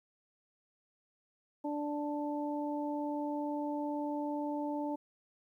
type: harmonic tone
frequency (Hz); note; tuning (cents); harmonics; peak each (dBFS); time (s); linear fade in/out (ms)
293.7; D4; 0; 1 / 2 / 3; -35 / -40 / -40; 1.64-4.96; 10
effects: 12-bit